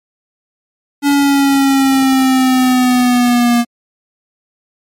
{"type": "linear sweep", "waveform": "square", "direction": "down", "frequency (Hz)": [285.5, 236.5], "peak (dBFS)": -9, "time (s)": [1.02, 3.65], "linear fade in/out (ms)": 50, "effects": ["MP3 64 kbps"]}